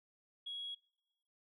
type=tone; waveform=sine; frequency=3322 Hz; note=G#7; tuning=in tune; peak=-40 dBFS; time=0.46-0.75 s; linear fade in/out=10 ms; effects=noise-tail reverb RT60 1.0 s tail -24 dB re dry + tanh soft clip ceiling -36 dBFS